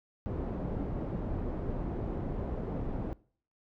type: low-pass noise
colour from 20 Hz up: pink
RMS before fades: -35 dBFS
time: 0.26-3.13 s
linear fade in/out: 0 ms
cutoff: 540 Hz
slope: 12 dB/octave
effects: noise-tail reverb RT60 0.5 s tail -22 dB re dry